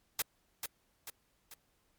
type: noise with echo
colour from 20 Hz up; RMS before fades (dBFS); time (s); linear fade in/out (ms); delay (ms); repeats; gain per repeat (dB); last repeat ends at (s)
white; -32; 0.19-0.22; 2; 440; 3; -6; 1.54
effects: pink hiss -74 dBFS RMS until 1.98 s + MP3 96 kbps